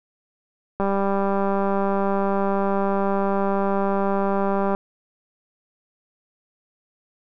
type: click train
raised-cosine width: 1 ms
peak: -10 dBFS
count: 779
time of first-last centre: 0.8-4.749 s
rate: 197 Hz
effects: none